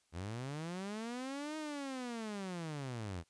sawtooth linear two-way sweep, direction up then down, 79 to 313.8 to 79 Hz, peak -36 dBFS, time 0.12-3.24 s, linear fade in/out 50 ms, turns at 1.57 s, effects white hiss -75 dBFS RMS until 3.29 s + resampled to 22050 Hz

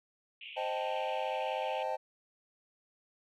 pink band-pass noise, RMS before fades -47 dBFS, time 0.41-1.83 s, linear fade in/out 2 ms, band 2300 to 3200 Hz, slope 96 dB/octave
triangle chord, A half-diminished seventh, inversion first, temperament equal, 523.3 / 622.3 / 784 / 880 Hz, C5 / Eb5 / G5 / A5, 0 / 0 / 0 / 0 cents, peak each -36 dBFS, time 0.56-1.97 s, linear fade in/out 20 ms
effects none

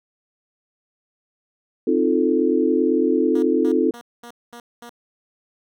sine chord, F dominant seventh, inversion second, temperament equal, 261.6 / 311.1 / 349.2 / 440 Hz, C4 / Eb4 / F4 / A4, 0 / 0 / 0 / 0 cents, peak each -21 dBFS, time 1.87-3.91 s, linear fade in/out 5 ms
10% pulse tone bursts, 237.8 Hz, A#3, 35 cents sharp, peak -29 dBFS, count 6, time 3.35-4.894 s, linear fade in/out 2 ms, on 74 ms, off 220 ms
effects none

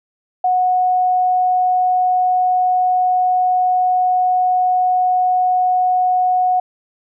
sine tone, 733 Hz, F#5, 16 cents flat, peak -12 dBFS, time 0.44-6.6 s, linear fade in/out 5 ms, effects none

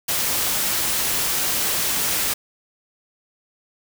white noise, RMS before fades -22 dBFS, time 0.08-2.34 s, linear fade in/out 10 ms, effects none

